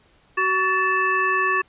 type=harmonic tone with a mistuned harmonic; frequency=376.2 Hz; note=F#4; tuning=29 cents sharp; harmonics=1 / 3 / 5 / 7; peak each=-27 / -21 / -22 / -27 dBFS; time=0.37-1.62 s; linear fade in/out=10 ms; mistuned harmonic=5; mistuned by=-120 cents; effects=pink hiss -58 dBFS RMS until 1.68 s + resampled to 8000 Hz